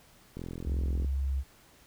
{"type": "click train", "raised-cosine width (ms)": 3, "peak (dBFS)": -26, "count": 30, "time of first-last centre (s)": [0.37, 1.046], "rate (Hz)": 42.9}
{"type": "tone with vibrato", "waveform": "sine", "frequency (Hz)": 67.7, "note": "C#2", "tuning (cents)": -40, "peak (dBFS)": -27, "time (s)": [0.64, 1.44], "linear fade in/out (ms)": 50, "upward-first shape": "sine", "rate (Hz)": 2.3, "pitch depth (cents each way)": 8}
{"effects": ["pink hiss -59 dBFS RMS until 1.86 s"]}